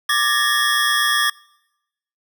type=tone cluster; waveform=square; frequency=1182 / 1702 / 1830 / 3312 Hz; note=D6 / G#6 / A#6 / G#7; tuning=+11 / +42 / -32 / -5 cents; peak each=-22 dBFS; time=0.09-1.3 s; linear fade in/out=5 ms; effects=noise-tail reverb RT60 0.9 s tail -25 dB re dry